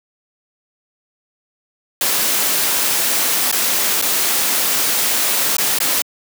white noise with dropouts, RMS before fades -17 dBFS, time 2.01-6.02 s, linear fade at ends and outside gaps 2 ms, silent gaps 3.515-3.525 / 4.015-4.023 / 5.568-5.583 / 5.787-5.802 s, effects high-pass 200 Hz 12 dB/octave

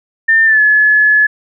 sine tone with pitch glide, 1800 to 1709.8 Hz, A6 to G#6, +39 to +50 cents, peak -6 dBFS, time 0.28-1.27 s, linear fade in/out 10 ms, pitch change -89 cents, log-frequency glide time 0.45-0.61 s, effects none

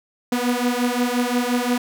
sawtooth beating tone pair, 242.1 / 247.8 Hz, B3 / B3, -34 / +6 cents, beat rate 5.7 Hz, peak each -18 dBFS, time 0.32-1.78 s, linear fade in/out 5 ms, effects none

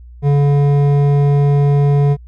triangle tone with hard clipping, 142.9 Hz, D3, 47 cents flat, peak -11 dBFS, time 0.22-2.17 s, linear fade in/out 50 ms, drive 14 dB, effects added 60 Hz sine -34 dBFS peak until 2.27 s

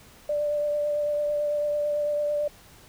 sine tone with vibrato, 590 Hz, D5, 8 cents sharp, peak -23 dBFS, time 0.29-2.48 s, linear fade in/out 5 ms, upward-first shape triangle, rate 9 Hz, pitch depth 17 cents each way, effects pink hiss -52 dBFS RMS until 2.88 s

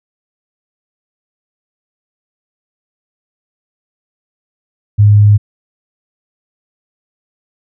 sine tone, 103.83 Hz, G#2, in tune, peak -3 dBFS, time 4.98-5.38 s, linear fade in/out 20 ms, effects none

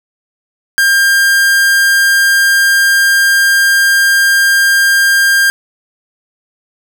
45% pulse tone, 1600 Hz, G6, 35 cents sharp, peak -7 dBFS, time 0.78-5.5 s, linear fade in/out 0 ms, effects none

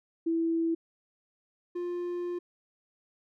sine / triangle tone pair in turn, 330 / 351.7 Hz, E4 / F4, +2 / +12 cents, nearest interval minor second, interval 110 cents, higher second, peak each -25 / -29 dBFS, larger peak first, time 0.26-0.75 / 1.75-2.39 s, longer second, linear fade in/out 10 ms, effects none

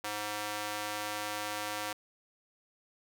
square tone with high-pass filter, 104.9 Hz, G#2, 18 cents sharp, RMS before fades -37 dBFS, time 0.04-1.93 s, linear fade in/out 5 ms, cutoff 700 Hz, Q 0.68, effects none

